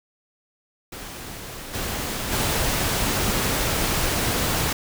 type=noise with level steps; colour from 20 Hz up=pink; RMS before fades=-36 / -28 / -23 dBFS; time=0.92-4.73 s; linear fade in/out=5 ms; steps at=1.73 / 2.31 s; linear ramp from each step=20 ms; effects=none